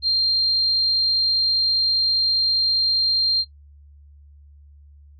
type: tone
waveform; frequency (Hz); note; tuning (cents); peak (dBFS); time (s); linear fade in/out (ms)
sine; 4185; C8; 0; -16; 0.02-3.45; 50
effects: noise-tail reverb RT60 0.1 s tail -17 dB re dry + added 72 Hz sine -45 dBFS peak until 5.19 s

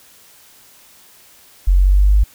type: linear sweep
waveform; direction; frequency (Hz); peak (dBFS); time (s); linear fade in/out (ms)
sine; up; 44.89 to 51.91; -8; 1.67-2.24; 10
effects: white hiss -47 dBFS RMS until 2.34 s

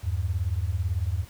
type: beating tone pair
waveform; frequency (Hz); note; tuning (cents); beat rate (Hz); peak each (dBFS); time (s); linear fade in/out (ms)
sine; 80 / 98; D#2 / G2; +49 / 0; 18; -27 / -27; 0.03-1.25; 20
effects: pink hiss -51 dBFS RMS until 1.29 s

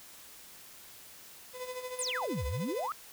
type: tone with tremolo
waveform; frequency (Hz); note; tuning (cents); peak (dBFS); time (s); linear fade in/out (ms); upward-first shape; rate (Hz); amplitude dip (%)
35% pulse; 504; B4; +35; -34; 1.53-2.89; 50; sine; 13; 65
type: exponential two-way sweep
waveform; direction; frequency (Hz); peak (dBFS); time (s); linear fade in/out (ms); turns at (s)
sine; down then up; 10560 to 62.3 to 1360; -32; 1.99-2.92; 0; 2.46
effects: white hiss -52 dBFS RMS until 3.12 s

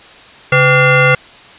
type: tone with frequency modulation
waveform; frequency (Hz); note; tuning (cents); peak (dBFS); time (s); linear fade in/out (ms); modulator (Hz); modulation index
sine; 784; G5; 0; -6; 0.52-1.15; 5; 645; 2.7
effects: white hiss -38 dBFS RMS until 1.58 s + resampled to 8000 Hz

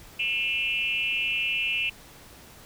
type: tone with frequency modulation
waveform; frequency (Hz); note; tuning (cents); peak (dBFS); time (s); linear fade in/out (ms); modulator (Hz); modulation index
sine; 2673; E7; +23; -24; 0.19-1.9; 10; 251; 0.97
effects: pink hiss -49 dBFS RMS until 2.65 s

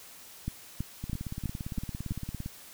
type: two click trains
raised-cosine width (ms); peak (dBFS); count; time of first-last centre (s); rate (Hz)
5; -23 / -19; 26 / 6; 1.04-2.46 / 0.48-2.109; 17.6 / 3.07
effects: white hiss -50 dBFS RMS until 2.73 s

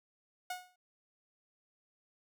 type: tone with exponential decay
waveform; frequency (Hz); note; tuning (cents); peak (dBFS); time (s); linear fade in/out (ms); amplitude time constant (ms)
sawtooth; 728; F#5; -28; -31; 0.5-0.76; 5; 55
effects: none

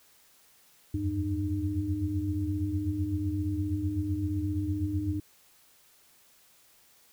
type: tone cluster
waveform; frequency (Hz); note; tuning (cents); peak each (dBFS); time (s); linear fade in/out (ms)
sine; 82.3 / 89.5 / 97.7 / 303.7; E2 / F2 / G2 / D#4; -2 / +43 / -5 / -42; -37 / -35 / -32 / -31; 0.94-5.2; 5
effects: white hiss -61 dBFS RMS until 7.12 s

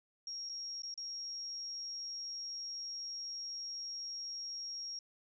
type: tone with dropouts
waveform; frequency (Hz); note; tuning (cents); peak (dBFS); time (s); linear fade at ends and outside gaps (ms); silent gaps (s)
sine; 5588; F8; 0; -40; 0.27-4.99; 2; 0.491-0.495 / 0.821-0.833 / 0.941-0.976
effects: none

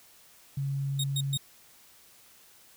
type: tone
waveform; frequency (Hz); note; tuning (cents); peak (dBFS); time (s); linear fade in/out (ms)
sine; 138.2; C#3; -5; -28; 0.57-1.37; 5
type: tone bursts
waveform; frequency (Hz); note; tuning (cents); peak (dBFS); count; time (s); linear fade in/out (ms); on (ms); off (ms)
sawtooth; 3732; A#7; +1; -26; 3; 0.99-1.377; 5; 49; 120
effects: white hiss -57 dBFS RMS until 2.76 s

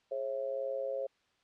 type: tone with amplitude modulation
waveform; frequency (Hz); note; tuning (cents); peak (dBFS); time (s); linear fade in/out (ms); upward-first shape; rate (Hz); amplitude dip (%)
sine; 540; C#5; -45; -29; 0.11-1.07; 10; sine; 122; 85
effects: white hiss -72 dBFS RMS until 1.43 s + low-pass 4000 Hz 12 dB/octave

